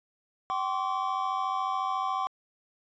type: tone cluster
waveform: triangle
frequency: 767 / 1050 / 1144 Hz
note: G5 / C6 / D6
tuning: -38 / +6 / -46 cents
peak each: -30 dBFS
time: 0.5-2.27 s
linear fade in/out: 0 ms
effects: resampled to 16000 Hz

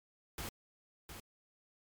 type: noise with echo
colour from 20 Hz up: pink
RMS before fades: -42 dBFS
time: 0.38-0.49 s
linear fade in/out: 2 ms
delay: 710 ms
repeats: 1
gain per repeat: -7 dB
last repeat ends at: 1.2 s
effects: MP3 96 kbps

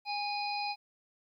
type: harmonic tone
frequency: 823 Hz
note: G#5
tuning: 16 cents flat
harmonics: 1 / 3 / 5 / 6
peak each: -34 / -39 / -41 / -42 dBFS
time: 0.05-0.76 s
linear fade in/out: 50 ms
effects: 12-bit

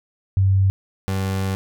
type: tone pair in turn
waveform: sine / 30% pulse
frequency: 96.4 / 96.03 Hz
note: G2 / G2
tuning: -28 / -35 cents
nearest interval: unison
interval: 7 cents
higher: first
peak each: -13 / -18 dBFS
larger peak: first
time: 0.37-0.7 / 1.08-1.55 s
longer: second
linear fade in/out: 0 ms
effects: none

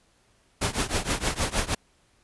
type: noise with tremolo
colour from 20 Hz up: pink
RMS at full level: -23 dBFS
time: 0.61-1.75 s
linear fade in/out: 10 ms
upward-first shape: triangle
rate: 6.4 Hz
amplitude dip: 95%
effects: pink hiss -64 dBFS RMS until 2.23 s + resampled to 24000 Hz

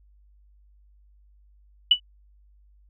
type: tone with exponential decay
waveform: sine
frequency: 2960 Hz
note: F#7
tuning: in tune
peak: -9 dBFS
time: 1.91-2 s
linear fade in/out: 5 ms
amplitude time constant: 18 ms
effects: added 50 Hz sine -54 dBFS peak until 2.89 s

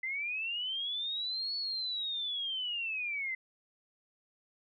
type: linear two-way sweep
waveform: sine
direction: up then down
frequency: 2027 to 4435 to 2027 Hz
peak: -33 dBFS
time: 0.03-3.35 s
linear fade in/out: 5 ms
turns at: 1.56 s
effects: none

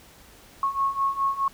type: beating tone pair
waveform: sine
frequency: 1093 / 1097.8 Hz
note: C#6 / C#6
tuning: -25 / -17 cents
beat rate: 4.8 Hz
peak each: -27 / -24 dBFS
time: 0.63-1.48 s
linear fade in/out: 2 ms
effects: pink hiss -51 dBFS RMS until 1.53 s

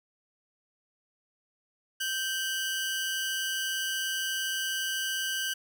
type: tone pair together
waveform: sawtooth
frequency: 1561.1 / 2945 Hz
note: G6 / F#7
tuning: -8 / -9 cents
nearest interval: major seventh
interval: 1099 cents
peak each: -28 / -30 dBFS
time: 2-5.54 s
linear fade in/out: 10 ms
effects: none

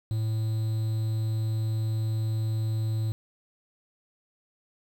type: tone with quantisation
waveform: triangle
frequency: 110 Hz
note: A2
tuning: in tune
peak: -23 dBFS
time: 0.11-3.12 s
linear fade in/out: 0 ms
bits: 8
effects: none

